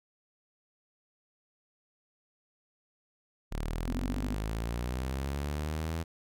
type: linear sweep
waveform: sawtooth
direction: up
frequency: 36 to 83.1 Hz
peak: -28 dBFS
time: 3.51-6.04 s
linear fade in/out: 20 ms
type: tone bursts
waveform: sine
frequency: 250.1 Hz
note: B3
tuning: 22 cents sharp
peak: -32 dBFS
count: 7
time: 3.88-4.344 s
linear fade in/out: 5 ms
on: 44 ms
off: 26 ms
effects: none